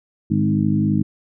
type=harmonic tone with a mistuned harmonic; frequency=51.8 Hz; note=G#1; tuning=4 cents flat; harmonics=2 / 3 / 4 / 5 / 6; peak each=-24 / -21 / -19 / -25 / -23 dBFS; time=0.3-1.03 s; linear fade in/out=10 ms; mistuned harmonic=3; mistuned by=-32 cents; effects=none